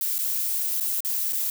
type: noise with dropouts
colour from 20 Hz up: violet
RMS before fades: -26 dBFS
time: 0.01-1.5 s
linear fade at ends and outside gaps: 1 ms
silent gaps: 0.182-0.188 / 0.8-0.808 / 1.005-1.048 / 1.325-1.33 s
effects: none